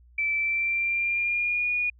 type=tone with pitch glide; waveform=sine; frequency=2324 to 2448 Hz; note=D7 to D#7; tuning=-19 to -29 cents; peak=-23 dBFS; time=0.18-1.9 s; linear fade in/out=5 ms; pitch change=+90 cents; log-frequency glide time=0.36-1.71 s; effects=added 60 Hz sine -52 dBFS peak until 1.99 s